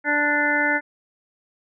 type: harmonic tone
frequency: 293.7 Hz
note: D4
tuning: in tune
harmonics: 1 / 2 / 3 / 5 / 6 / 7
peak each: -27 / -28 / -27 / -23 / -23 / -25 dBFS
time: 0.04-0.81 s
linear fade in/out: 50 ms
effects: none